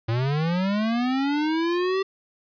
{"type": "linear sweep", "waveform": "square", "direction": "up", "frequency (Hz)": [110, 390], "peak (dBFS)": -22, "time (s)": [0.08, 2.03], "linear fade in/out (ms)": 10, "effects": ["resampled to 11025 Hz", "10-bit"]}